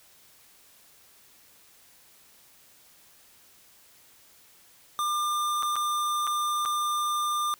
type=tone with dropouts; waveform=square; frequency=1198 Hz; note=D6; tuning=34 cents sharp; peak=-26 dBFS; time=4.99-7.54 s; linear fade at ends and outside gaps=0 ms; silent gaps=5.625-5.631 / 5.757-5.764 / 6.269-6.274 / 6.652-6.658 s; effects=white hiss -57 dBFS RMS until 7.59 s